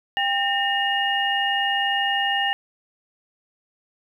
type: tone cluster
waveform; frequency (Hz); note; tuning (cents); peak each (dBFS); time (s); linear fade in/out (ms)
sine; 794 / 1821 / 2853; G5 / A#6 / F7; +22 / -41 / +36; -24; 0.17-2.53; 0
effects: 9-bit